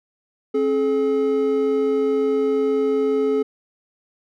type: tone pair together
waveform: triangle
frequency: 269.3 / 427.2 Hz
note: C#4 / G#4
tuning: -50 / +49 cents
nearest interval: minor sixth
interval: 799 cents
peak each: -21 / -16 dBFS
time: 0.54-3.43 s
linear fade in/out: 10 ms
effects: none